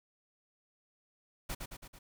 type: noise with echo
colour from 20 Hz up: pink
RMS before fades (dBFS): -38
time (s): 1.49-1.55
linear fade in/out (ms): 10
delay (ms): 110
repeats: 4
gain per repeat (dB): -4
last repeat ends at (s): 1.99
effects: none